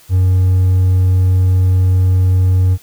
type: tone with hard clipping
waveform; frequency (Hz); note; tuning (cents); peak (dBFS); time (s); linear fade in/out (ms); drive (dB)
triangle; 92.5; F#2; 0; -9; 0.09-2.78; 50; 5
effects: white hiss -45 dBFS RMS until 2.82 s